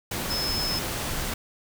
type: tone in noise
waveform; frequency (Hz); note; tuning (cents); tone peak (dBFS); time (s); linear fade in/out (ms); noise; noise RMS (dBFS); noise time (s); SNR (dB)
sine; 5200; E8; -24; -27; 0.3-0.79; 5; pink; -30; 0.11-1.34; 0
effects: none